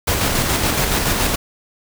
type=noise with tremolo; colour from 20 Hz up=pink; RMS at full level=-17 dBFS; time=0.07-1.36 s; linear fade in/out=10 ms; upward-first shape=square; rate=7.1 Hz; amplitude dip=30%; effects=none